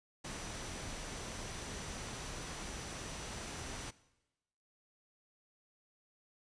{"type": "tone in noise", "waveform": "sine", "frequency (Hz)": 5920, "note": "F#8", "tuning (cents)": 0, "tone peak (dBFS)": -55, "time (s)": [0.24, 3.91], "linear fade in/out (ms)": 10, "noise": "pink", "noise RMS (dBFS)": -44, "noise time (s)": [0.24, 3.91], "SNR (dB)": -14, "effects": ["noise-tail reverb RT60 1.0 s tail -19 dB re dry", "resampled to 22050 Hz"]}